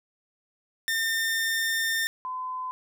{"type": "tone pair in turn", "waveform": ["sawtooth", "sine"], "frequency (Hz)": [1809, 1019.1], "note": ["A6", "C6"], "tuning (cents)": [48, -46], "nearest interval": "minor seventh", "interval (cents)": 994, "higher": "first", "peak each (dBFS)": [-21, -30], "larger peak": "first", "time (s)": [[0.88, 2.07], [2.25, 2.71]], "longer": "first", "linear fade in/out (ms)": 0, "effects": []}